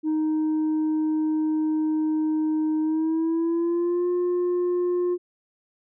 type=tone with pitch glide; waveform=sine; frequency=311.1 to 355.3 Hz; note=D#4 to F4; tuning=0 to +30 cents; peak=-18 dBFS; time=0.03-5.18 s; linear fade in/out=50 ms; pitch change=+230 cents; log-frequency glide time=2.81-4.08 s; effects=tanh soft clip ceiling -20 dBFS